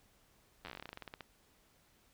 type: slowing click train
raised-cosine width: 0.3 ms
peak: -29 dBFS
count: 19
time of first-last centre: 0.65-1.207 s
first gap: 10 ms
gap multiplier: 1.12
effects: pink hiss -69 dBFS RMS until 2.13 s